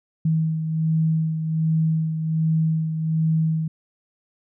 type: beating tone pair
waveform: sine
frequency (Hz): 159.6 / 160.9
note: D#3 / E3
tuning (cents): +44 / -42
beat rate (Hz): 1.3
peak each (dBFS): -19 / -28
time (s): 0.25-3.68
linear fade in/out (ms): 5
effects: none